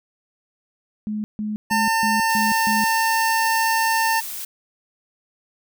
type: tone bursts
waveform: sine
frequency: 212.3 Hz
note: G#3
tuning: 38 cents sharp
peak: -23 dBFS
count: 6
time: 1.07-2.84 s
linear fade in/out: 0 ms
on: 170 ms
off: 150 ms
type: tone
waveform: 25% pulse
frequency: 900 Hz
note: A5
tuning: 39 cents sharp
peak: -14 dBFS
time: 1.7-4.21 s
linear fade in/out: 20 ms
type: noise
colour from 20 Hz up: blue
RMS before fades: -31 dBFS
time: 2.29-4.45 s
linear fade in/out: 5 ms
effects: none